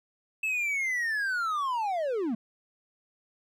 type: linear sweep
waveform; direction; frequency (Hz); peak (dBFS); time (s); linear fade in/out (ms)
triangle; down; 2637 to 206.3; -25; 0.43-2.35; 5
effects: none